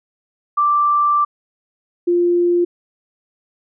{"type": "tone pair in turn", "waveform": "sine", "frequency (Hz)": [1174.7, 349.2], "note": ["D6", "F4"], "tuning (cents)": [0, 0], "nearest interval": "octave + major sixth", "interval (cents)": 2100, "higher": "first", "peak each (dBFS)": -12, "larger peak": "neither", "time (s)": [[0.57, 1.25], [2.07, 2.65]], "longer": "first", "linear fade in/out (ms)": 10, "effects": []}